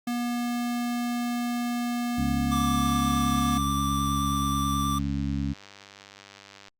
square tone, 240.6 Hz, B3, 45 cents flat, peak -27 dBFS, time 0.07-3.58 s, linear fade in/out 5 ms
harmonic tone, 69.3 Hz, C#2, in tune, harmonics 1 / 2 / 3 / 4, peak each -31 / -31 / -31 / -31 dBFS, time 2.17-5.54 s, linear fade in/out 20 ms
square tone with vibrato, 1174.7 Hz, D6, in tune, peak -28 dBFS, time 2.51-4.99 s, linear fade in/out 10 ms, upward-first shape triangle, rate 9.4 Hz, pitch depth 14 cents each way
click train, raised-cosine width 0.2 ms, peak -29 dBFS, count 381, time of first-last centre 2.86-6.683 s, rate 99.4 Hz
effects Opus 48 kbps

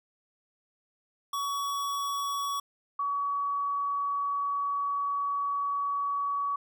square / sine tone pair in turn, 1127 / 1132.3 Hz, C#6 / C#6, +28 / +36 cents, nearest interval unison, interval 8 cents, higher second, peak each -30 / -27 dBFS, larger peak second, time 1.33-2.6 / 2.99-6.56 s, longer second, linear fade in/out 5 ms, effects none

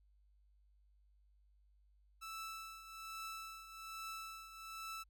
sawtooth tone with tremolo, 1318.5 Hz, E6, in tune, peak -40 dBFS, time 2.21-5.04 s, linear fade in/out 20 ms, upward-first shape triangle, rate 1.2 Hz, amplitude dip 70%, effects added 50 Hz sine -67 dBFS peak until 5.09 s

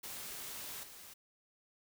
white noise with level steps, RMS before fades -45 / -53 dBFS, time 0.03-1.14 s, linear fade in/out 10 ms, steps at 0.83 s, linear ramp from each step 5 ms, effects none

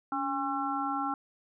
harmonic tone with a mistuned harmonic, 270 Hz, C#4, 45 cents flat, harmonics 1 / 3 / 4 / 5, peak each -35 / -33 / -37 / -34 dBFS, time 0.12-1.14 s, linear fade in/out 2 ms, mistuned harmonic 1, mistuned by +76 cents, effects none

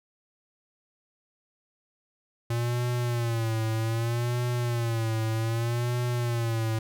square tone with vibrato, 116.54 Hz, A#2, in tune, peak -26 dBFS, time 2.5-6.79 s, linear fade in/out 5 ms, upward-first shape sine, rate 0.64 Hz, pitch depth 83 cents each way, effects none

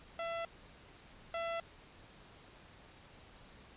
sawtooth tone pair in turn, 670 / 670 Hz, E5 / E5, +28 / +28 cents, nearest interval unison, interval 0 cents, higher neither, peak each -33 / -32 dBFS, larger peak second, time 0.19-0.45 / 1.34-1.6 s, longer neither, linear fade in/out 2 ms, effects pink hiss -58 dBFS RMS until 3.76 s + resampled to 8000 Hz

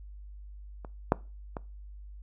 clicks, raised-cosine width 1 ms, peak -28 / -7 / -21 dBFS, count 3, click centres 0.848 / 1.121 / 1.568 s, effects noise-tail reverb RT60 0.3 s tail -21 dB re dry + added 50 Hz sine -43 dBFS peak until 2.22 s

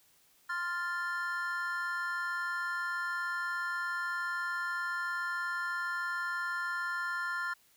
triangle chord, F major, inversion second, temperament equal, 1046.5 / 1396.9 / 1760 Hz, C6 / F6 / A6, 0 / 0 / 0 cents, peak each -38 / -33 / -36 dBFS, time 0.49-7.54 s, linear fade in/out 10 ms, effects white hiss -66 dBFS RMS until 7.76 s

